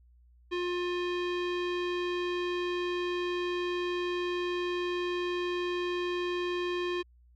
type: tone with low-pass filter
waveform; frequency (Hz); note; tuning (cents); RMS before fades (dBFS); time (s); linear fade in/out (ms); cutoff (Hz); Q
square; 354.7; F4; +27; -32; 0.51-7.03; 20; 3200; 2
effects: added 60 Hz sine -57 dBFS peak until 7.35 s